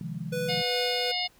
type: chord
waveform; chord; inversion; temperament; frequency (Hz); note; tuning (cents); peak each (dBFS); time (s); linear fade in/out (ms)
sine; F minor seventh; second; equal with one note detuned; 130.81 / 155.56 / 174.61 / 210.1; C3 / Eb3 / F3 / Ab3; 0 / 0 / 0 / +20; -40 / -36 / -36 / -41; 0.01-0.62; 2
type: tone with tremolo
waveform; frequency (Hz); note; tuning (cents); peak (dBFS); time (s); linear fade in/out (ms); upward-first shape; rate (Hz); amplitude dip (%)
square; 493.9; B4; 0; -29; 0.32-1.12; 10; sine; 2.6; 30
type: harmonic tone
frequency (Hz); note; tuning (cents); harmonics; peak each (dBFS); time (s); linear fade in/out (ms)
720; F#5; -47; 1 / 3 / 4 / 5 / 6 / 7; -34 / -34 / -34 / -34 / -34 / -34; 0.48-1.28; 20
effects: pink hiss -60 dBFS RMS until 1.39 s